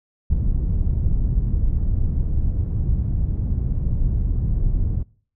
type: low-pass noise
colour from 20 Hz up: pink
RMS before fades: -20 dBFS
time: 0.3-5.03 s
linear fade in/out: 5 ms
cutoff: 110 Hz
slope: 12 dB/octave
effects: noise-tail reverb RT60 0.5 s tail -24 dB re dry